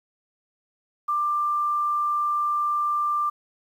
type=tone; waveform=sine; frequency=1186 Hz; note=D6; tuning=17 cents sharp; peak=-21 dBFS; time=1.08-3.3 s; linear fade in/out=10 ms; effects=9-bit